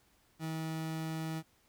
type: tone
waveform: 30% pulse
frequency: 159.9 Hz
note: D#3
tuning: 48 cents sharp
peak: -33 dBFS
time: 0.39-1.43 s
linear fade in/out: 50 ms
effects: pink hiss -69 dBFS RMS until 1.68 s